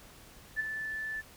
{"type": "tone with ADSR envelope", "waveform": "sine", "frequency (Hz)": 1753, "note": "A6", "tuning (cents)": -7, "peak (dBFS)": -26, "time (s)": [0.56, 1.22], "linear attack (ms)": 37, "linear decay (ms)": 17, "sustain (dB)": -8, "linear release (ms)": 25, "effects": ["pink hiss -54 dBFS RMS until 1.36 s"]}